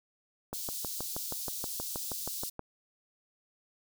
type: click train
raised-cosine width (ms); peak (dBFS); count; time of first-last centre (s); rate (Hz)
1; -23; 14; 0.53-2.593; 6.3
type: high-pass noise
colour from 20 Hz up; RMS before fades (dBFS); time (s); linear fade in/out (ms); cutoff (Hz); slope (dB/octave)
white; -38; 0.53-2.5; 10; 4000; 24
effects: none